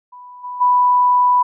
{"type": "tone with level steps", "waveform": "sine", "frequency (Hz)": 989, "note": "B5", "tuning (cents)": 2, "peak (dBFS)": [-35, -25, -10], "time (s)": [0.12, 1.43], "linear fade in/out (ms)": 10, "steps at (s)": [0.43, 0.6], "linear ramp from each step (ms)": 20, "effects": []}